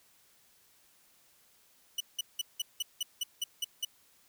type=tone bursts; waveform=sawtooth; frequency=2960 Hz; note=F#7; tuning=in tune; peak=-27 dBFS; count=10; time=1.98-3.85 s; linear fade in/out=5 ms; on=25 ms; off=180 ms; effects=white hiss -65 dBFS RMS until 4.28 s